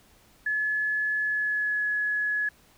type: tone with pitch glide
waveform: sine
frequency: 1711 to 1693.3 Hz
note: A6 to G#6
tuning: -49 to +33 cents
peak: -24 dBFS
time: 0.46-2.49 s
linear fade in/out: 5 ms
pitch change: -18 cents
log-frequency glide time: 1.2-1.85 s
effects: pink hiss -59 dBFS RMS until 2.77 s